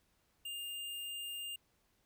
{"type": "tone with sample-and-hold", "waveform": "sine", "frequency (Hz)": 2811, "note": "F7", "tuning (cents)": 11, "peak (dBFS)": -40, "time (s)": [0.45, 1.56], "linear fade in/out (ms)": 5, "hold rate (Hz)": 11025, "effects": ["pink hiss -75 dBFS RMS until 2.05 s"]}